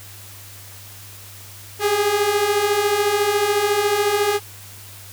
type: beating tone pair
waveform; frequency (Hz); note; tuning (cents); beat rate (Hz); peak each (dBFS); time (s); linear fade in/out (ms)
sawtooth; 400.7 / 414.7; G4 / G#4; +38 / -3; 14; -19 / -14; 1.79-4.4; 50
effects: added 99 Hz sine -42 dBFS peak until 5.12 s + white hiss -41 dBFS RMS until 5.12 s